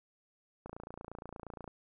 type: click train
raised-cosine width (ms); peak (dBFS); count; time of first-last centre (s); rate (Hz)
1; -30; 30; 0.66-1.678; 28.5
effects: none